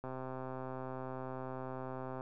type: click train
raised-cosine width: 1 ms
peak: -29 dBFS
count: 283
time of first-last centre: 0.04-2.209 s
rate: 130 Hz
effects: none